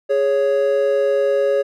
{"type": "tone pair together", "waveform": "triangle", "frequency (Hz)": [415.3, 555.2], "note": ["G#4", "C#5"], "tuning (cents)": [0, 3], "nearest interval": "perfect fourth", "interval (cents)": 503, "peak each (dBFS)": [-17, -14], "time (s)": [0.09, 1.63], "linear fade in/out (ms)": 20, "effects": []}